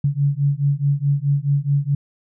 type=beating tone pair; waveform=sine; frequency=139.6 / 144.3 Hz; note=C#3 / D3; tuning=+13 / -30 cents; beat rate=4.7 Hz; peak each=-19 dBFS; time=0.04-1.95 s; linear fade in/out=5 ms; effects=none